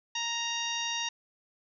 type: harmonic tone with a mistuned harmonic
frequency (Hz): 932.3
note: A#5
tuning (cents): 0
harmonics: 1 / 2 / 3 / 4 / 5 / 6 / 7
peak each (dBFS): -38 / -39 / -35 / -36 / -44 / -38 / -48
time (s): 0.15-1.09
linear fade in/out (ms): 5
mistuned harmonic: 6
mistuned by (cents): +31
effects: none